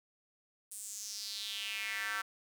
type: tone with high-pass filter sweep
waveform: square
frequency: 103.83 Hz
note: G#2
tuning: in tune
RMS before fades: -40 dBFS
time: 0.71-2.22 s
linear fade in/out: 10 ms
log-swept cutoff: 9200 to 1400 Hz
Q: 3.9
effects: none